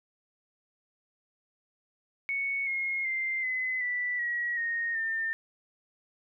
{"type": "tone with pitch steps", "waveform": "sine", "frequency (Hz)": [2217, 2153, 2090, 2029, 1970.6, 1913.4, 1857.8, 1803.9], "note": ["C#7", "C7", "C7", "B6", "B6", "A#6", "A#6", "A6"], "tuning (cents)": [0, 49, -2, 46, -4, 45, -6, 43], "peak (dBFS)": -28, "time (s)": [2.29, 5.33], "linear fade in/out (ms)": 0, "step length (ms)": 380, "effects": []}